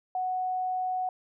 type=tone; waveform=sine; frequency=740 Hz; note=F#5; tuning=in tune; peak=-27 dBFS; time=0.15-1.09 s; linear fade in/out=2 ms; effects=none